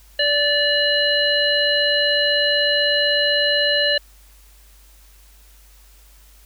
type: harmonic tone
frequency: 582 Hz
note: D5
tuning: 16 cents flat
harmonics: 1 / 3 / 5 / 7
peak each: -21 / -21 / -21 / -21 dBFS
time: 0.19-3.98 s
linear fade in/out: 5 ms
effects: added 50 Hz sine -47 dBFS peak until 6.45 s + white hiss -53 dBFS RMS until 6.45 s